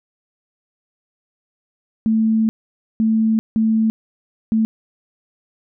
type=tone bursts at uneven times; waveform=sine; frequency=221.3 Hz; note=A3; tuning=10 cents sharp; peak=-13 dBFS; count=4; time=2.06-2.49 / 3-3.39 / 3.56-3.9 / 4.52-4.65 s; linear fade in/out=0 ms; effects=none